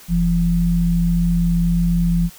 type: tone pair together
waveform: sine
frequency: 42.77 / 171.1 Hz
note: F1 / F3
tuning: -35 / -35 cents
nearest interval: 2 octaves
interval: 2400 cents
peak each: -19 / -15 dBFS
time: 0.08-2.3 s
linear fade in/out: 50 ms
effects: white hiss -43 dBFS RMS until 2.38 s